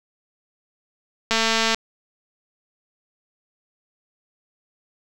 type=click train; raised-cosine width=0.2 ms; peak=-3 dBFS; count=99; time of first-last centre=1.31-1.746 s; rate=225 Hz; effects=none